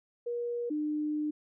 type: tone pair in turn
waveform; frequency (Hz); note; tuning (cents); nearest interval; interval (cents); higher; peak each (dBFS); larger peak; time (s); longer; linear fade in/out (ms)
sine; 477.5 / 301.4; A#4 / D4; +42 / +45; minor sixth; 797; first; -31 / -29; second; 0.26-0.7 / 0.7-1.31; second; 10
effects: none